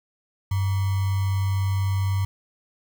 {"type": "tone with sample-and-hold", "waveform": "sine", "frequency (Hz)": 97, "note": "G2", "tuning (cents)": -18, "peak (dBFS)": -20, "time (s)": [0.51, 2.25], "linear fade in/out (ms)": 5, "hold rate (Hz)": 1050, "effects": []}